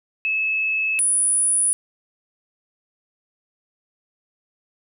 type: tone pair in turn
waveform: sine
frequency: 2596 / 9801 Hz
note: E7 / D#9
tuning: -27 / -27 cents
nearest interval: octave + major seventh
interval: 2300 cents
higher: second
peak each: -19 / -16 dBFS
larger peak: second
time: 0.25-0.99 / 0.99-1.73 s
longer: neither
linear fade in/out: 0 ms
effects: none